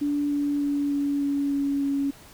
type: tone with pitch steps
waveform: sine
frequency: 289.7 / 287.9 / 286 / 284.2 / 282.4 / 280.6 / 278.9 Hz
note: D4 / D4 / D4 / C#4 / C#4 / C#4 / C#4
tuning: -24 / -34 / -46 / +43 / +32 / +21 / +11 cents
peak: -22 dBFS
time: 0.01-2.11 s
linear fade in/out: 10 ms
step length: 300 ms
effects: pink hiss -49 dBFS RMS until 2.33 s